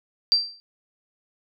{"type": "tone with exponential decay", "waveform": "sine", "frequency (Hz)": 4699, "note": "D8", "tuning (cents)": 0, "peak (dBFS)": -12, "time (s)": [0.32, 0.6], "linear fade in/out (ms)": 0, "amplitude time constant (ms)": 60, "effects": []}